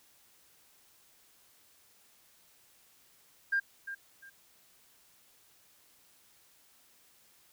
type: tone with echo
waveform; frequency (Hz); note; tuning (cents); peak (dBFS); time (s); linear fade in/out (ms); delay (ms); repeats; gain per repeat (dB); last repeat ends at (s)
sine; 1600; G6; +35; -25; 3.52-3.6; 10; 350; 2; -12; 4.3
effects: tanh soft clip ceiling -21 dBFS + white hiss -64 dBFS RMS until 7.52 s